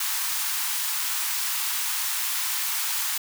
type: high-pass noise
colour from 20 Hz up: white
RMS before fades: -27 dBFS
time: 0-3.18 s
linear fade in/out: 5 ms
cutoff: 840 Hz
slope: 48 dB/octave
effects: none